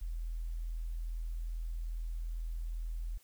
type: tone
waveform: sine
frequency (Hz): 41.2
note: E1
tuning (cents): 0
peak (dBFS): -35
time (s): 0.01-3.18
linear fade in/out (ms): 10
effects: white hiss -66 dBFS RMS until 3.23 s